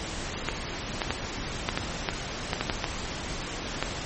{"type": "clicks", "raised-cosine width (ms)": 0.3, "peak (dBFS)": -9, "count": 11, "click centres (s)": [0.487, 1.018, 1.106, 1.689, 1.775, 2.088, 2.532, 2.61, 2.698, 2.842, 3.826], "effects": ["pink hiss -34 dBFS RMS until 4.05 s", "MP3 32 kbps"]}